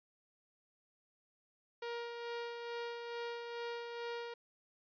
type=tone with tremolo; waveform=sawtooth; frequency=471.5 Hz; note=A#4; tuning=20 cents sharp; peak=-35 dBFS; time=1.82-4.34 s; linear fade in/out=5 ms; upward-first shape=sine; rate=2.3 Hz; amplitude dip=40%; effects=resampled to 11025 Hz